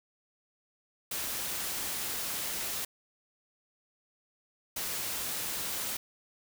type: noise bursts at uneven times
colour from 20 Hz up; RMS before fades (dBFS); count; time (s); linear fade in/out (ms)
white; -35; 2; 1.11-2.85 / 4.76-5.97; 5
effects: none